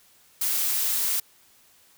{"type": "noise", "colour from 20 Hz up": "blue", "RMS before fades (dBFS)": -25, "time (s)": [0.41, 1.2], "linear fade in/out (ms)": 5, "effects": ["white hiss -58 dBFS RMS until 1.97 s"]}